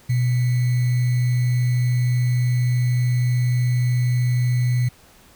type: tone with sample-and-hold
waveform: sine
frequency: 123.47 Hz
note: B2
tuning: in tune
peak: -16 dBFS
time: 0.09-4.89 s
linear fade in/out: 10 ms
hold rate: 2100 Hz
effects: pink hiss -51 dBFS RMS until 5.35 s